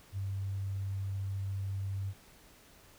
sine tone, 97.6 Hz, G2, 7 cents flat, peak -33 dBFS, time 0.12-2.14 s, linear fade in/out 50 ms, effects pink hiss -59 dBFS RMS until 2.98 s

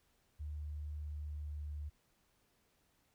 sine tone with pitch glide, 74.8 to 74.11 Hz, D2 to D2, +32 to +16 cents, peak -40 dBFS, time 0.39-1.9 s, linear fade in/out 20 ms, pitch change -16 cents, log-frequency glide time 1.03-1.76 s, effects pink hiss -75 dBFS RMS until 3.14 s

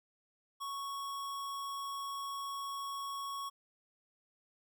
square tone, 1108.7 Hz, C#6, in tune, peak -39 dBFS, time 0.6-3.5 s, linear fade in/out 20 ms, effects none

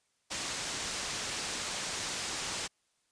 white low-pass noise, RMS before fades -37 dBFS, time 0.3-2.68 s, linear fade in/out 20 ms, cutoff 7900 Hz, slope 24 dB/octave, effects white hiss -75 dBFS RMS until 3.11 s + resampled to 22050 Hz

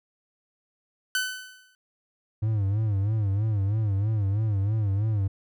sawtooth tone with exponential decay, 1510 Hz, F#6, 35 cents sharp, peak -18 dBFS, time 1.15-1.75 s, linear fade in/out 1 ms, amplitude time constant 130 ms
triangle tone with vibrato, 103.7 Hz, G#2, 2 cents flat, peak -20 dBFS, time 2.42-5.28 s, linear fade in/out 10 ms, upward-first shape sine, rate 3.1 Hz, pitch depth 120 cents each way
effects none

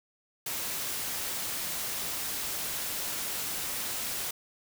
white noise, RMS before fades -34 dBFS, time 0.46-4.31 s, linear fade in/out 5 ms, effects none

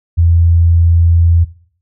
sine tone, 84.4 Hz, E2, 41 cents sharp, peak -6 dBFS, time 0.17-1.45 s, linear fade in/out 20 ms, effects noise-tail reverb RT60 0.5 s tail -17 dB re dry

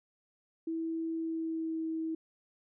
sine tone with pitch glide, 326.5 to 322 Hz, E4 to E4, -17 to -41 cents, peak -32 dBFS, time 0.67-2.15 s, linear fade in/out 5 ms, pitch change -24 cents, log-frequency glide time 1.15-1.84 s, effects none

